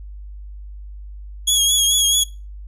20% pulse tone with vibrato, 3321 Hz, G#7, 1 cent flat, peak -8 dBFS, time 1.47-2.24 s, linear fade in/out 10 ms, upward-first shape triangle, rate 4.6 Hz, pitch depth 46 cents each way, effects noise-tail reverb RT60 0.3 s tail -20 dB re dry + added 50 Hz sine -32 dBFS peak until 2.67 s

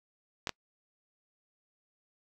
clicks, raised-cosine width 0.2 ms, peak -15 dBFS, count 2, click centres 0.472 / 0.493 s, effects noise-tail reverb RT60 0.1 s tail -26 dB re dry

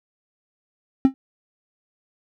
triangle tone with exponential decay, 266.4 Hz, C4, 31 cents sharp, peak -5 dBFS, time 1.05-1.14 s, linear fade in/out 0 ms, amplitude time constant 18 ms, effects none

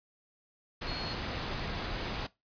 sine tone in noise, 4300 Hz, C8, 47 cents sharp, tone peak -40 dBFS, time 0.87-1.14 s, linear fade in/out 10 ms, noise pink, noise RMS -36 dBFS, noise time 0.81-2.27 s, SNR -7 dB, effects noise-tail reverb RT60 0.2 s tail -19 dB re dry + resampled to 11025 Hz

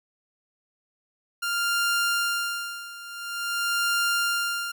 sawtooth tone with tremolo, 1396.9 Hz, F6, in tune, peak -18 dBFS, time 1.42-4.72 s, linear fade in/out 10 ms, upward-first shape sine, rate 0.48 Hz, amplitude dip 85%, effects none

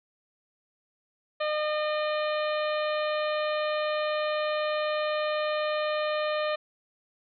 harmonic tone with a mistuned harmonic, 608 Hz, D#5, 40 cents flat, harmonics 1 / 2 / 3 / 4 / 5 / 6 / 7, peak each -27 / -33 / -37 / -39 / -41 / -43 / -44 dBFS, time 1.4-6.56 s, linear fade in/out 10 ms, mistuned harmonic 7, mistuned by -50 cents, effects none

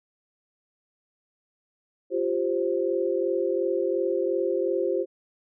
sine chord, F suspended second, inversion none, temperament equal with one note detuned, 349.2 / 392 / 526 Hz, F4 / G4 / C5, 0 / 0 / +9 cents, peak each -27 dBFS, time 2.1-5.06 s, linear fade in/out 50 ms, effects none

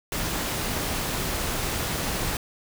pink noise, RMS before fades -28 dBFS, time 0.12-2.37 s, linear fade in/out 2 ms, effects none

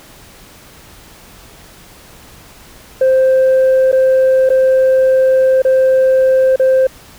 sine tone with dropouts, 523.3 Hz, C5, in tune, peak -5 dBFS, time 3.01-6.87 s, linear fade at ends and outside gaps 5 ms, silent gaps 3.917-3.927 / 4.492-4.501 / 5.62-5.649 / 6.56-6.596 s, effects tanh soft clip ceiling -6 dBFS + pink hiss -40 dBFS RMS until 7.18 s

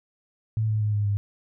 sine tone with pitch steps, 109.9 / 107.76 / 105.67 / 103.61 / 101.6 Hz, A2 / A2 / G#2 / G#2 / G#2, -2 / -36 / +30 / -4 / -38 cents, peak -21 dBFS, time 0.57-1.17 s, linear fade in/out 0 ms, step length 120 ms, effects none

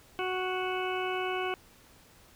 harmonic tone, 370 Hz, F#4, in tune, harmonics 1 / 2 / 3 / 4 / 6 / 7 / 8, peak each -33 / -36 / -38 / -39 / -41 / -41 / -42 dBFS, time 0.19-1.54 s, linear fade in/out 0 ms, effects pink hiss -58 dBFS RMS until 2.35 s

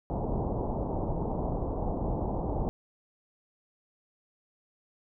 pink low-pass noise, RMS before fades -31 dBFS, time 0.1-2.69 s, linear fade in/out 0 ms, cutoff 920 Hz, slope 48 dB/octave, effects none

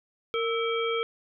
harmonic tone with a mistuned harmonic, 460 Hz, A#4, 23 cents flat, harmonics 1 / 3 / 5 / 7, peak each -27 / -32 / -34 / -35 dBFS, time 0.34-1.03 s, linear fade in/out 0 ms, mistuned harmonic 3, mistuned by -87 cents, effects none

